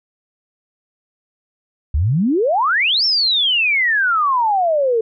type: exponential two-way sweep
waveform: sine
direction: up then down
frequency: 65.41 to 5490 to 436.9 Hz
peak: -13 dBFS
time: 1.94-5.01 s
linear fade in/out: 5 ms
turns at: 3.05 s
effects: none